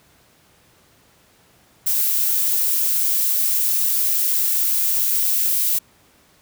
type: noise with high-pass filter sweep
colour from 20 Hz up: violet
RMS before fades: -19 dBFS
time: 1.86-5.79 s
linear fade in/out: 10 ms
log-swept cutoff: 300 to 2000 Hz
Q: 0.94
effects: pink hiss -55 dBFS RMS until 6.41 s + high-pass 60 Hz 12 dB/octave

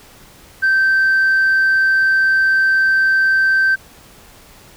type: tone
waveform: sine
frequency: 1556 Hz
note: G6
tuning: 13 cents flat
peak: -9 dBFS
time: 0.62-3.76 s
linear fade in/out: 20 ms
effects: tanh soft clip ceiling -9 dBFS + pink hiss -44 dBFS RMS until 4.76 s

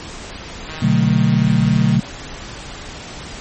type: click train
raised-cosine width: 0.3 ms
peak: -16 dBFS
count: 201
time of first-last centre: 0.69-1.964 s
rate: 157 Hz
type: chord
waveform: sine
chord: B minor seventh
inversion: none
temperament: equal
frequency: 123.47 / 146.83 / 185 / 220 Hz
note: B2 / D3 / F#3 / A3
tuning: 0 / 0 / 0 / 0 cents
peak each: -17 dBFS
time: 0.82-2 s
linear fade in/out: 5 ms
effects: pink hiss -32 dBFS RMS until 3.4 s + MP3 32 kbps

